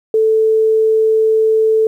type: tone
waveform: sine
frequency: 440 Hz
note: A4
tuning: in tune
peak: -9 dBFS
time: 0.14-1.87 s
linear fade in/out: 2 ms
effects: 8-bit